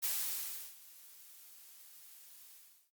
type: noise with ADSR envelope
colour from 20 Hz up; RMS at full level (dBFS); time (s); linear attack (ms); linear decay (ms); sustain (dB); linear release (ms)
blue; -34; 0.02-2.91; 22; 700; -22; 390
effects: Opus 48 kbps